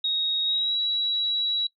sine tone with pitch glide, 3764 to 3897 Hz, A#7 to B7, +16 to -24 cents, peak -22 dBFS, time 0.04-1.67 s, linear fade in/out 5 ms, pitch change +60 cents, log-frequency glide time 0.44-0.76 s, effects noise-tail reverb RT60 0.1 s tail -19 dB re dry

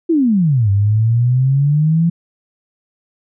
sine exponential two-way sweep, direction down then up, 349.2 to 97.7 to 171 Hz, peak -10 dBFS, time 0.09-2.1 s, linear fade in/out 10 ms, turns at 0.7 s, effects none

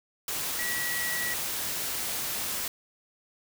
sine tone in noise, 1935 Hz, B6, 36 cents flat, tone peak -31 dBFS, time 0.59-1.34 s, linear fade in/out 2 ms, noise white, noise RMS -32 dBFS, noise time 0.28-2.68 s, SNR -2 dB, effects none

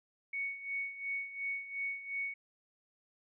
sine tone with tremolo, 2225 Hz, C#7, 6 cents sharp, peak -33 dBFS, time 0.33-2.34 s, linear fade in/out 5 ms, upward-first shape sine, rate 2.8 Hz, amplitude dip 75%, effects none

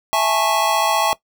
square chord, A major seventh, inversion second, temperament just, 660 / 825 / 880 / 1100 Hz, E5 / G#5 / A5 / C#6, +2 / -12 / 0 / -14 cents, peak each -22 dBFS, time 0.13-1.13 s, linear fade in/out 0 ms, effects noise-tail reverb RT60 0.1 s tail -19 dB re dry

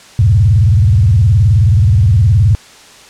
sine tone with vibrato, 99 Hz, G2, 18 cents sharp, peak -5 dBFS, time 0.19-2.55 s, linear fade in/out 0 ms, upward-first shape square, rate 19 Hz, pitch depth 290 cents each way, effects white hiss -38 dBFS RMS until 3.09 s + low-pass 7000 Hz 12 dB/octave

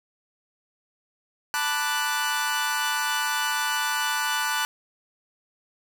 sawtooth chord, B minor seventh, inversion third, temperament equal, 880 / 987.8 / 1174.7 / 1480 Hz, A5 / B5 / D6 / F#6, 0 / 0 / 0 / 0 cents, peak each -26 / -29 / -28 / -23 dBFS, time 1.54-4.65 s, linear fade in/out 0 ms, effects none

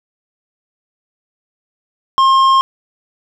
triangle tone with tanh clipping, 1067 Hz, C6, 34 cents sharp, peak -9 dBFS, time 2.18-2.61 s, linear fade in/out 0 ms, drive 13 dB, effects none

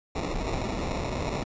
pink noise with sample-and-hold, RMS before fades -30 dBFS, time 0.15-1.44 s, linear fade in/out 10 ms, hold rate 1575 Hz, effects resampled to 16000 Hz

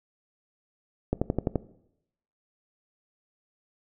click train, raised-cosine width 2 ms, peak -11 dBFS, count 6, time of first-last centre 1.13-1.557 s, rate 11.7 Hz, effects noise-tail reverb RT60 0.8 s tail -18 dB re dry

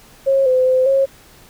sine tone with pitch steps, 542 / 512 / 515 / 542 Hz, C#5 / C5 / C5 / C#5, -39 / -38 / -28 / -39 cents, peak -11 dBFS, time 0.26-1.06 s, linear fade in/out 20 ms, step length 200 ms, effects pink hiss -46 dBFS RMS until 1.49 s

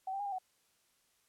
sine tone with pitch steps, 760 / 785 / 816 / 797 / 747 Hz, F#5 / G5 / G#5 / G5 / F#5, +46 / +2 / -31 / +28 / +16 cents, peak -35 dBFS, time 0.07-0.385 s, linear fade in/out 5 ms, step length 63 ms, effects white hiss -73 dBFS RMS until 1.28 s + low-pass 12000 Hz 12 dB/octave

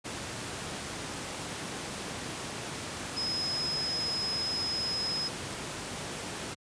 sine tone in noise, 5110 Hz, D#8, 45 cents sharp, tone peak -30 dBFS, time 3.16-5.29 s, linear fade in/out 20 ms, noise pink, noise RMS -37 dBFS, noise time 0.04-6.55 s, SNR +4 dB, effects high-pass 100 Hz 12 dB/octave + resampled to 22050 Hz

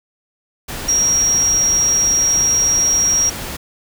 sine tone in noise, 5650 Hz, F8, 19 cents sharp, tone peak -12 dBFS, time 0.88-3.3 s, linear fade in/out 10 ms, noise pink, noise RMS -27 dBFS, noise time 0.68-3.57 s, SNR +12 dB, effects none

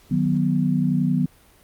sine chord, B major, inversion first, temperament just, 154.34 / 185.21 / 246.9 Hz, D#3 / F#3 / B3, -14 / +2 / 0 cents, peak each -22 dBFS, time 0.11-1.26 s, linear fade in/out 5 ms, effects pink hiss -54 dBFS RMS until 1.63 s + Opus 48 kbps

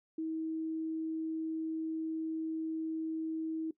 sine tone, 320.1 Hz, D#4, 49 cents sharp, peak -33 dBFS, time 0.18-3.71 s, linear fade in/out 5 ms, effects noise-tail reverb RT60 0.1 s tail -18 dB re dry

